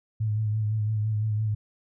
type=tone with vibrato; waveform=sine; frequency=107.6 Hz; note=A2; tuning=38 cents flat; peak=-23 dBFS; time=0.2-1.55 s; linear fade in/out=10 ms; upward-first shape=sine; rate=5.9 Hz; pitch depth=38 cents each way; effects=none